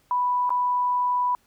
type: tone with dropouts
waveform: sine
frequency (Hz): 987.8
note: B5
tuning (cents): 0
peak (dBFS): -20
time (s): 0.11-1.35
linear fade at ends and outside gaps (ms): 1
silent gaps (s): 0.494-0.504
effects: pink hiss -64 dBFS RMS until 1.46 s